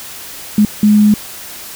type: tone bursts at uneven times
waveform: sine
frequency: 210 Hz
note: G#3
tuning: 19 cents sharp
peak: -5 dBFS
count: 2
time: 0.58-0.65 / 0.83-1.14 s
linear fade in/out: 2 ms
effects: white hiss -30 dBFS RMS until 1.75 s